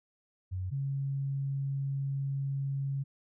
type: tone pair in turn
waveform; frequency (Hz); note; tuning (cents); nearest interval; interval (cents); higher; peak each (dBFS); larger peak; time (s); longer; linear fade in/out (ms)
sine; 92.5 / 137.68; F#2 / C#3; 0 / -11; perfect fifth; 689; second; -32 / -30; second; 0.51-0.71 / 0.71-3.04; second; 20
effects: none